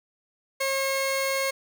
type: tone pair together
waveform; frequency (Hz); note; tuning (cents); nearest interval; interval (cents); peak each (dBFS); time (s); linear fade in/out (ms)
sawtooth; 540.5 / 1081; C#5 / C#6; -44 / -44; octave; 1200; -22; 0.6-1.51; 10
effects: none